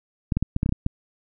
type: clicks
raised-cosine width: 5 ms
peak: -9 dBFS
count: 9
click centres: 0.322 / 0.37 / 0.426 / 0.564 / 0.631 / 0.661 / 0.692 / 0.724 / 0.864 s
effects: none